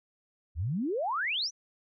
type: exponential sweep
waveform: sine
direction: up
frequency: 69.3 to 6272 Hz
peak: -28 dBFS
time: 0.55-1.51 s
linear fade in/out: 50 ms
effects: none